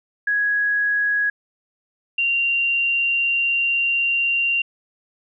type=tone pair in turn; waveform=sine; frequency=1665 / 2768 Hz; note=G#6 / F7; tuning=+4 / -16 cents; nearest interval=major sixth; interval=880 cents; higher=second; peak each=-17 / -17 dBFS; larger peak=neither; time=0.27-1.3 / 2.18-4.62 s; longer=second; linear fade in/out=5 ms; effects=none